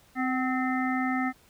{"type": "harmonic tone with a mistuned harmonic", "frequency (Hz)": 259, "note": "C4", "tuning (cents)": -17, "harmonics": [1, 3, 5, 7, 8], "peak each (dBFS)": [-27, -32, -34, -35, -36], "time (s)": [0.15, 1.33], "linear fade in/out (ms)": 50, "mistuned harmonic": 3, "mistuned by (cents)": -37, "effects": ["pink hiss -60 dBFS RMS until 1.49 s"]}